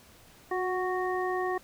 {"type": "harmonic tone with a mistuned harmonic", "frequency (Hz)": 370, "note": "F#4", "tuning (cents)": 0, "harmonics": [1, 2, 3, 5], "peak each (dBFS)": [-30, -33, -35, -37], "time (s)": [0.51, 1.58], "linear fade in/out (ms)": 5, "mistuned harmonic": 1, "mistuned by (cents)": -24, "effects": ["pink hiss -56 dBFS RMS until 1.63 s"]}